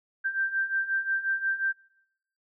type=beating tone pair; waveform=sine; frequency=1568 / 1573.6 Hz; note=G6 / G6; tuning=0 / +6 cents; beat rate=5.6 Hz; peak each=-31 / -27 dBFS; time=0.24-1.73 s; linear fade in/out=20 ms; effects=noise-tail reverb RT60 0.9 s tail -25 dB re dry